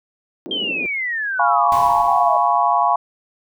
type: band-pass noise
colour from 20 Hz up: pink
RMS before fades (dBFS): -31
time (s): 0.46-0.86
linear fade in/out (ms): 0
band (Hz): 230 to 490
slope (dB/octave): 24
type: exponential sweep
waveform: sine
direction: down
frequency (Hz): 3217 to 626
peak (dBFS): -20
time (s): 0.51-2.37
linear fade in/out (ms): 2
type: chord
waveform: sine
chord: C# dominant seventh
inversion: first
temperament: equal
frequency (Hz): 698.5 / 830.6 / 987.8 / 1108.7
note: E#5 / G#5 / B5 / C#6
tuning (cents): 0 / 0 / 0 / 0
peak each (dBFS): -19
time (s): 1.39-2.96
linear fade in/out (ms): 5
type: noise with exponential decay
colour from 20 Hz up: pink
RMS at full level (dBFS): -30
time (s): 1.72-2.87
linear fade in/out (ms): 1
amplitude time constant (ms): 250
effects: none